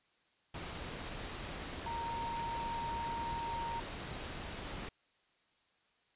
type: tone in noise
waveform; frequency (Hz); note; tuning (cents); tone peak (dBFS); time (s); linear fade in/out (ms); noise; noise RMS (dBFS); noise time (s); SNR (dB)
sine; 928; A#5; -8; -37; 1.86-3.8; 5; pink; -43; 0.54-4.89; +3
effects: white hiss -73 dBFS RMS until 6.15 s + resampled to 8000 Hz